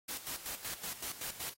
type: noise with tremolo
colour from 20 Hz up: white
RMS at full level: -40 dBFS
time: 0.08-1.54 s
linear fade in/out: 10 ms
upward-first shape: square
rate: 5.3 Hz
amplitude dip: 70%
effects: AAC 48 kbps